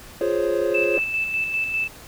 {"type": "chord", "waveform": "triangle", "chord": "Db major seventh", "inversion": "first", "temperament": "equal", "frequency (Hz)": [349.2, 415.3, 523.3, 554.4], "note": ["F4", "Ab4", "C5", "Db5"], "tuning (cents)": [0, 0, 0, 0], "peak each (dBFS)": -23, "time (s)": [0.21, 0.98], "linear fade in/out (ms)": 2}
{"type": "tone with tremolo", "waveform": "sine", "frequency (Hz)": 2637, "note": "E7", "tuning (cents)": 0, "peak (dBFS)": -20, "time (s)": [0.74, 1.88], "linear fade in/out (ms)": 10, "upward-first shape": "square", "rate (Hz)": 5, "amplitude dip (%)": 40}
{"type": "clicks", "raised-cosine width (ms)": 0.5, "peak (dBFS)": -22, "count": 2, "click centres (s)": [0.985, 0.99]}
{"effects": ["pink hiss -43 dBFS RMS until 2.07 s"]}